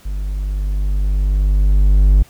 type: tone with level ramp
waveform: triangle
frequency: 49.43 Hz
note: G1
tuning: 15 cents sharp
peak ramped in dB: -18 to -4 dBFS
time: 0.05-2.23 s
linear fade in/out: 10 ms
effects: pink hiss -47 dBFS RMS until 2.29 s